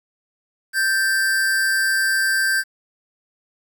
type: tone pair together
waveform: square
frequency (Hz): 1568 / 1760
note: G6 / A6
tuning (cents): 0 / 0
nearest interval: major second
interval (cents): 200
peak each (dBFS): -18 / -28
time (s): 0.73-2.64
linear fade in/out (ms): 50
effects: 8-bit